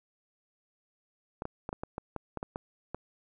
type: clicks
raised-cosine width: 1 ms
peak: -21 dBFS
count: 11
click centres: 1.421 / 1.454 / 1.691 / 1.729 / 1.835 / 1.981 / 2.163 / 2.373 / 2.429 / 2.559 / 2.946 s
effects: none